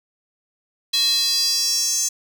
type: tone with high-pass filter sweep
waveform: square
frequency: 370 Hz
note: F#4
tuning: in tune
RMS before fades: -20 dBFS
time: 0.93-2.09 s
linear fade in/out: 10 ms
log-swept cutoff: 3800 to 6500 Hz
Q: 6.3
effects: none